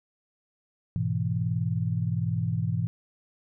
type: chord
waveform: sine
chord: E major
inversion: first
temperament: equal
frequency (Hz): 103.83 / 123.47 / 164.81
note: G#2 / B2 / E3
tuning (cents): 0 / 0 / 0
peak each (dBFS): -29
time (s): 0.96-2.87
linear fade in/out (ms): 0
effects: none